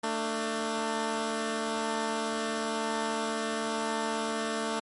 10% pulse tone pair together, 223.7 / 298.6 Hz, A3 / D4, +29 / +29 cents, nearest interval perfect fourth, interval 500 cents, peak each -22 / -27 dBFS, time 0.03-4.8 s, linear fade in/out 10 ms, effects MP3 48 kbps

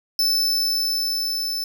45% pulse tone with level ramp, 5274 Hz, E8, in tune, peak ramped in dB -17 to -24 dBFS, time 0.19-1.64 s, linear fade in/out 2 ms, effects 8-bit

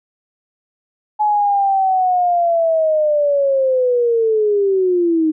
sine linear sweep, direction down, 851 to 308.3 Hz, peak -12 dBFS, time 1.19-5.32 s, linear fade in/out 20 ms, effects none

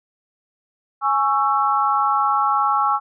sine chord, C# minor, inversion second, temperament just, 831.5 / 1108.7 / 1330.5 Hz, G#5 / C#6 / E6, +2 / 0 / +16 cents, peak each -20 dBFS, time 1.01-3 s, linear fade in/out 50 ms, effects none

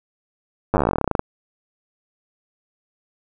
slowing click train, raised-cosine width 1 ms, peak -4 dBFS, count 22, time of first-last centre 0.74-1.194 s, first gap 9 ms, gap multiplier 1.08, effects none

